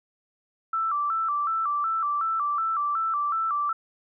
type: tone with vibrato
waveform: sine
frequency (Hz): 1244.5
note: D#6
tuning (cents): 0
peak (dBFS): -23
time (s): 0.73-3.73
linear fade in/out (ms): 5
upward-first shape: square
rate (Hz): 2.7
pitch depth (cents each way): 110
effects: none